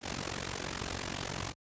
pink noise with amplitude modulation, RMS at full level -33 dBFS, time 0.01-1.54 s, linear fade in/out 50 ms, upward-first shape sine, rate 46 Hz, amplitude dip 90%, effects high-pass 60 Hz 12 dB/octave + resampled to 16000 Hz

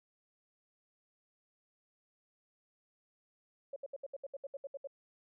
sine tone bursts, 554.4 Hz, C#5, in tune, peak -39 dBFS, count 12, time 3.73-4.873 s, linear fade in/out 5 ms, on 32 ms, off 69 ms, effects none

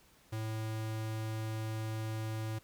square tone, 110 Hz, A2, in tune, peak -36 dBFS, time 0.32-2.59 s, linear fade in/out 10 ms, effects pink hiss -64 dBFS RMS until 2.63 s

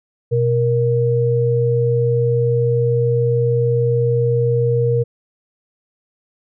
sine tone pair together, 123.47 / 469.9 Hz, B2 / A#4, 0 / +14 cents, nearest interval octave + major seventh, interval 2314 cents, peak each -16 dBFS, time 0.31-5.04 s, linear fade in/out 20 ms, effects none

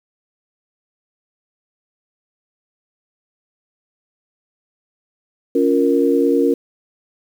sine chord, Bb minor, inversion first, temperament just, 279.7 / 349.6 / 466.2 Hz, Db4 / F4 / Bb4, +16 / +2 / 0 cents, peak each -16 / -18 / -16 dBFS, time 5.55-6.54 s, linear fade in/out 5 ms, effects 7-bit

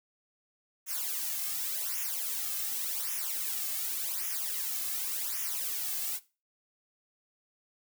blue noise with flanger, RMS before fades -34 dBFS, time 0.86-6.2 s, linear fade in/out 50 ms, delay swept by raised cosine 0.23 to 2.13 ms, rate 0.88 Hz, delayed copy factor -1, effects noise-tail reverb RT60 0.3 s tail -18 dB re dry

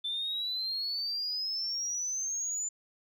sine exponential sweep, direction up, 3520 to 7100 Hz, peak -30 dBFS, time 0.04-2.69 s, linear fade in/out 10 ms, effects tanh soft clip ceiling -27 dBFS + 12-bit

